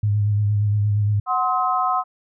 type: tone with vibrato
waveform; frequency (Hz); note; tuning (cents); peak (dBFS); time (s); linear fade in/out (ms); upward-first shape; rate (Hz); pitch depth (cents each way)
sine; 103.83; G#2; 0; -16; 0.03-1.2; 5; sine; 8.6; 32
type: chord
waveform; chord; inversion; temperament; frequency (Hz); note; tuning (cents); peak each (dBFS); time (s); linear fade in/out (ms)
sine; C diminished; second; equal with one note detuned; 740 / 1046.5 / 1275.8; Gb5 / C6 / Eb6; 0 / 0 / +43; -22; 1.26-2.04; 50
effects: none